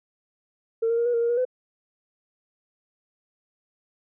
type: tone with pitch steps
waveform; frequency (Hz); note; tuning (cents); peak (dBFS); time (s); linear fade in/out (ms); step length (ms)
sine; 454.4 / 463.7 / 469.7 / 483.5 / 465.7 / 469.4 / 477.9 / 506; A#4 / A#4 / A#4 / B4 / A#4 / A#4 / A#4 / B4; -44 / -9 / +13 / -37 / -2 / +12 / +43 / +42; -19; 0.82-1.452; 10; 79
effects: tanh soft clip ceiling -16 dBFS